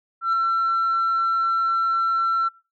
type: tone with ADSR envelope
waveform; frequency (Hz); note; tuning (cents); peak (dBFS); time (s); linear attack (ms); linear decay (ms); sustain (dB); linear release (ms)
sine; 1348; E6; +38; -14; 0.21-2.49; 120; 3; -3; 15
effects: noise-tail reverb RT60 0.3 s tail -22 dB re dry + tanh soft clip ceiling -16 dBFS